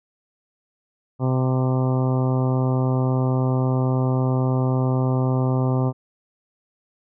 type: harmonic tone with a mistuned harmonic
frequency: 129.1 Hz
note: C3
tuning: 23 cents flat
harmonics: 1 / 2 / 3 / 4 / 5 / 6 / 7 / 8 / 9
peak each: -19 / -25 / -29 / -31 / -33 / -35 / -36 / -37 / -38 dBFS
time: 1.19-5.93 s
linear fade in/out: 50 ms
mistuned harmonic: 9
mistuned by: +27 cents
effects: none